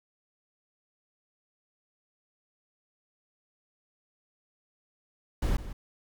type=noise with echo; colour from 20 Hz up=brown; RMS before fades=-26 dBFS; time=5.42-5.57 s; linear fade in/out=5 ms; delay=160 ms; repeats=1; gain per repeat=-13 dB; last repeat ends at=5.73 s; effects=none